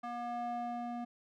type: tone with band-pass filter sweep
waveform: square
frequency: 239.5 Hz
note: A#3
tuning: 47 cents sharp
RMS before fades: -39 dBFS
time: 0.03-1.05 s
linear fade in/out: 10 ms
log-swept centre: 960 to 500 Hz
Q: 2.6
effects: none